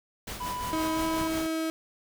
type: noise with tremolo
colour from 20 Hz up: pink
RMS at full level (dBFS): -36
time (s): 0.27-1.47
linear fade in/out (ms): 5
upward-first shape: sine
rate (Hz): 5.7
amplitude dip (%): 50
type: tone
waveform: triangle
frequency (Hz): 991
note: B5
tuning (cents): +6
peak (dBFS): -30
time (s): 0.4-1.28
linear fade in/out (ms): 10
type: tone with pitch glide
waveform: 35% pulse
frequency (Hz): 317.5 to 321.4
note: D#4 to E4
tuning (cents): +35 to -44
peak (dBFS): -26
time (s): 0.73-1.7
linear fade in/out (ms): 0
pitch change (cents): +21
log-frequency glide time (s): 0.93-1.03
type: clicks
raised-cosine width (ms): 5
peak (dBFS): -30 / -24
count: 2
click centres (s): 0.752 / 1.214
effects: none